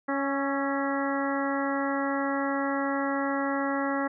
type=harmonic tone with a mistuned harmonic; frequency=277.2 Hz; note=C#4; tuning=in tune; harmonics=1 / 2 / 3 / 4 / 5 / 6 / 7; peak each=-29 / -32 / -34 / -35 / -36 / -37 / -37 dBFS; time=0.08-4.08 s; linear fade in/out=10 ms; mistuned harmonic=5; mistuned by=-37 cents; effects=none